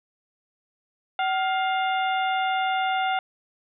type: harmonic tone with a mistuned harmonic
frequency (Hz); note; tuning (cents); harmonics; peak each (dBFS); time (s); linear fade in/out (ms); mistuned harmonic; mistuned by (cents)
704; F5; +14; 1 / 2 / 3 / 4 / 5; -23 / -29 / -33 / -35 / -37; 1.19-3.19; 2; 1; +130
effects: none